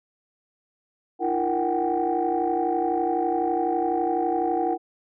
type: tone cluster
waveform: sine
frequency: 310.7 / 342.6 / 466.2 / 748 / 800 Hz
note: D#4 / F4 / A#4 / F#5 / G5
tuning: -2 / -33 / 0 / +19 / +35 cents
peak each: -30 / -26 / -29 / -24 / -31 dBFS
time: 1.19-4.78 s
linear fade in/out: 50 ms
effects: tanh soft clip ceiling -13 dBFS